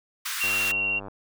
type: high-pass noise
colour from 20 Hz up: pink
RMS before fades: -31 dBFS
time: 0.25-0.72 s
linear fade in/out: 10 ms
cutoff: 1100 Hz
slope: 48 dB/octave
type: tone with vibrato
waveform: sine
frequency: 2746 Hz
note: F7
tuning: 30 cents flat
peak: -23 dBFS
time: 0.4-1 s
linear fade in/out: 20 ms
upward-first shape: square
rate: 16 Hz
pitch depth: 8 cents each way
type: click train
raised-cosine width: 1 ms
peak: -25 dBFS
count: 65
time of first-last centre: 0.44-1.083 s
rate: 99.5 Hz
effects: none